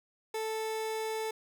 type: tone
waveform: 30% pulse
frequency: 440 Hz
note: A4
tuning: in tune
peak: -30 dBFS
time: 0.34-1.31 s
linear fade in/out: 5 ms
effects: none